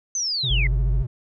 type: linear sweep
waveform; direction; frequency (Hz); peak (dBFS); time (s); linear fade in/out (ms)
sine; down; 6272 to 1975.5; -22; 0.15-0.67; 2
type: tone with vibrato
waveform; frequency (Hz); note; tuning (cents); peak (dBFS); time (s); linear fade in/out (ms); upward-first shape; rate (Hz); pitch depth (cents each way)
triangle; 127.7; C3; -42; -23; 0.43-1.07; 10; triangle; 14; 160
type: tone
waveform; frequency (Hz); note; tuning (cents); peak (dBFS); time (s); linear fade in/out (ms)
sine; 49; G1; 0; -18; 0.5-1.03; 10
effects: none